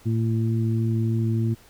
harmonic tone, 112.9 Hz, A2, 45 cents sharp, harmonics 1 / 2 / 3, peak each -21 / -27 / -31 dBFS, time 0.05-1.55 s, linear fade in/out 20 ms, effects pink hiss -53 dBFS RMS until 1.69 s

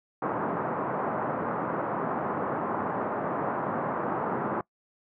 white band-pass noise, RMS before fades -30 dBFS, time 0.22-4.61 s, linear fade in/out 2 ms, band 130 to 1200 Hz, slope 24 dB/octave, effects noise-tail reverb RT60 0.1 s tail -23 dB re dry + low-pass 2000 Hz 12 dB/octave

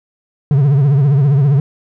triangle tone with vibrato, 140 Hz, C#3, 18 cents sharp, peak -6 dBFS, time 0.51-1.6 s, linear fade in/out 2 ms, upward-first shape triangle, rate 15 Hz, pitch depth 150 cents each way, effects none

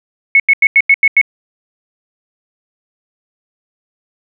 sine tone bursts, 2200 Hz, C#7, 14 cents flat, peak -4 dBFS, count 7, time 0.35-1.214 s, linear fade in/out 2 ms, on 48 ms, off 88 ms, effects none

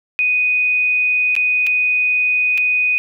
sine tone with dropouts, 2489 Hz, D#7, in tune, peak -13 dBFS, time 0.19-2.98 s, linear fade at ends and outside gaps 0 ms, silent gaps 1.353-1.364 / 1.666-1.67 / 2.576-2.58 s, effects none

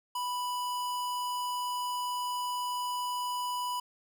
square tone, 987.8 Hz, B5, in tune, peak -32 dBFS, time 0.15-3.8 s, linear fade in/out 5 ms, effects none

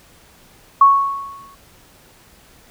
sine tone with exponential decay, 1107 Hz, C#6, 3 cents flat, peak -4 dBFS, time 0.81-1.55 s, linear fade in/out 5 ms, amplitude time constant 160 ms, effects pink hiss -49 dBFS RMS until 2.7 s

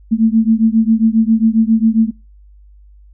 sine beating tone pair, 220 / 227.4 Hz, A3 / A#3, 0 / -43 cents, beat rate 7.4 Hz, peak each -12 dBFS, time 0.11-2.11 s, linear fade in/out 20 ms, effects noise-tail reverb RT60 0.3 s tail -24 dB re dry + added 50 Hz sine -40 dBFS peak until 3.13 s

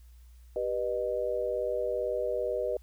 sine chord, G augmented, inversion none, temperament just, 392 / 490 / 612.5 Hz, G4 / B4 / D#5, 0 / -14 / -27 cents, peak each -35 / -31 / -32 dBFS, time 0.56-2.77 s, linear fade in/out 2 ms, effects added 60 Hz sine -50 dBFS peak until 2.82 s + white hiss -68 dBFS RMS until 2.82 s

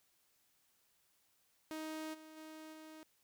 sawtooth tone with level steps, 313.5 Hz, D#4, 13 cents sharp, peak -38 / -50 / -46 / -48 dBFS, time 1.71-3.03 s, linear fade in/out 0 ms, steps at 2.13 / 2.36 / 2.72 s, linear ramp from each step 20 ms, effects white hiss -75 dBFS RMS until 3.23 s

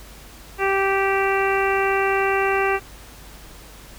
harmonic tone, 390.1 Hz, G4, 8 cents flat, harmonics 1 / 2 / 3 / 4 / 5 / 6 / 7, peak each -21 / -24 / -26 / -27 / -28 / -29 / -29 dBFS, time 0.58-2.8 s, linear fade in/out 50 ms, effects added 50 Hz sine -44 dBFS peak until 3.98 s + pink hiss -44 dBFS RMS until 3.98 s

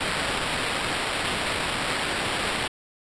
blue noise with sample-and-hold, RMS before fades -27 dBFS, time 0-2.68 s, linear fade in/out 10 ms, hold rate 6300 Hz, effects resampled to 22050 Hz

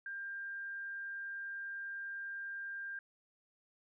sine tone, 1595 Hz, G6, 30 cents sharp, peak -40 dBFS, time 0.06-2.99 s, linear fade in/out 2 ms, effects none

